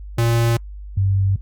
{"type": "tone pair in turn", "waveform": ["square", "sine"], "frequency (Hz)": [116.54, 97.24], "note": ["A#2", "G2"], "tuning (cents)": [0, -13], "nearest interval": "minor third", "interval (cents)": 313, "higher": "first", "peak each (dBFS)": [-15, -14], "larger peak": "second", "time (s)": [[0.18, 0.57], [0.97, 1.36]], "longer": "neither", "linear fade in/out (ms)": 5, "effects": ["added 50 Hz sine -31 dBFS peak until 1.41 s", "Opus 48 kbps"]}